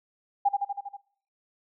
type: tone with echo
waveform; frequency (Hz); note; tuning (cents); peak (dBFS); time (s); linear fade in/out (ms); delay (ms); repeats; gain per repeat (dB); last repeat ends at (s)
sine; 804; G5; +44; -18; 0.45-0.49; 10; 80; 6; -3; 0.97
effects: noise-tail reverb RT60 0.5 s tail -20 dB re dry